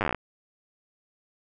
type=slowing click train; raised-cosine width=0.5 ms; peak=-11 dBFS; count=11; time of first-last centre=0.01-0.147 s; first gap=9 ms; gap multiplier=1.09; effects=none